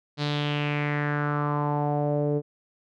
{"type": "tone with low-pass filter sweep", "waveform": "sawtooth", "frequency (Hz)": 146.83, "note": "D3", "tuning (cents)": 0, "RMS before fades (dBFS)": -26, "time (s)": [0.17, 2.42], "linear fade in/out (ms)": 50, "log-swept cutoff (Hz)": [4300, 450], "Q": 3.9, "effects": []}